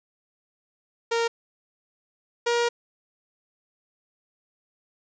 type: tone pair in turn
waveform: sawtooth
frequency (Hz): 463.3 / 474.1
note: A#4 / A#4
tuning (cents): -11 / +29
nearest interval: unison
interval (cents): 40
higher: second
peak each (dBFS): -18 / -17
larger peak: second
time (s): 1.11-1.28 / 2.46-2.69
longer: second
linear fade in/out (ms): 10
effects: resampled to 16000 Hz + 9-bit